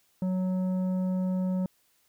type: tone with tanh clipping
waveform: triangle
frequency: 185 Hz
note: F#3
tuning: in tune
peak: -27 dBFS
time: 0.22-1.66 s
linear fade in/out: 2 ms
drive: 13 dB
effects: white hiss -68 dBFS RMS until 2.08 s